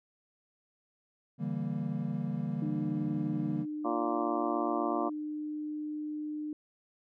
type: chord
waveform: triangle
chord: E half-diminished seventh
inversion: third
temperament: equal with one note detuned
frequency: 144.06 / 164.81 / 196 / 233.1 Hz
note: D3 / E3 / G3 / Bb3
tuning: -33 / 0 / 0 / 0 cents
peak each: -35 dBFS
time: 1.38-3.66 s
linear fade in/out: 50 ms
type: tone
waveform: sine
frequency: 302.1 Hz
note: D4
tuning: 49 cents sharp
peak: -34 dBFS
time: 2.62-6.53 s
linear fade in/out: 2 ms
type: harmonic tone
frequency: 116.54 Hz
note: A#2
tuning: in tune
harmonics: 2 / 3 / 4 / 5 / 6 / 7 / 8 / 9 / 10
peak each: -39 / -35 / -44 / -38 / -35 / -46 / -41 / -39 / -38 dBFS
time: 3.84-5.1 s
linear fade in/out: 20 ms
effects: none